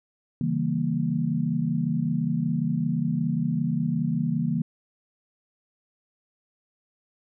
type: chord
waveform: sine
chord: C# diminished seventh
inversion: none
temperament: equal with one note detuned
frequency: 138.59 / 163.86 / 196 / 233.1 Hz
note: C#3 / E3 / G3 / Bb3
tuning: 0 / -10 / 0 / 0 cents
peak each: -30 / -26 / -32 / -27 dBFS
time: 0.41-4.62 s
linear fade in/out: 2 ms
effects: none